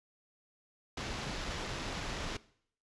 pink noise with sample-and-hold, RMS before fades -39 dBFS, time 0.97-2.37 s, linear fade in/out 5 ms, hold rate 8820 Hz, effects noise-tail reverb RT60 0.6 s tail -19 dB re dry + resampled to 22050 Hz

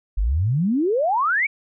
sine exponential sweep, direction up, 43.65 to 2349 Hz, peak -17 dBFS, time 0.17-1.47 s, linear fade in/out 10 ms, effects none

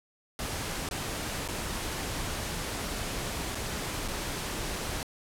pink noise with dropouts, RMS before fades -34 dBFS, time 0.39-5.03 s, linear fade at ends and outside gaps 1 ms, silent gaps 0.889-0.911 / 1.478-1.486 / 3.548-3.553 / 4.079-4.083 s, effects low-pass 12000 Hz 12 dB/octave

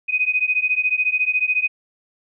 sine beating tone pair, 2495 / 2509 Hz, D#7 / D#7, +4 / +14 cents, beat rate 14 Hz, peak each -20 dBFS, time 0.08-1.68 s, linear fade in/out 20 ms, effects none

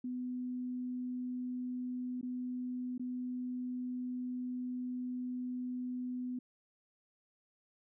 sine tone with dropouts, 250 Hz, B3, 21 cents sharp, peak -36 dBFS, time 0.04-6.39 s, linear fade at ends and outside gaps 5 ms, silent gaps 2.213-2.228 / 2.98-2.995 s, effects none

